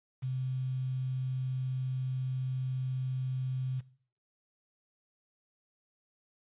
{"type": "tone with quantisation", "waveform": "sine", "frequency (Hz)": 129.6, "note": "C3", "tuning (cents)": -16, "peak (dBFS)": -31, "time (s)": [0.22, 3.81], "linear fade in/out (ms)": 20, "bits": 9, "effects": ["noise-tail reverb RT60 0.5 s tail -18 dB re dry", "resampled to 8000 Hz"]}